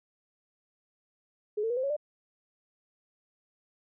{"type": "tone with pitch steps", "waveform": "sine", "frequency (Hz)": [420.5, 450.7, 483, 517.7, 554.9, 594.7], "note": ["G#4", "A4", "B4", "C5", "C#5", "D5"], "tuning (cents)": [22, 42, -39, -18, 2, 22], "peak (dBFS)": -27, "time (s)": [1.57, 1.966], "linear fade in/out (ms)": 10, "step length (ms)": 66, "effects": []}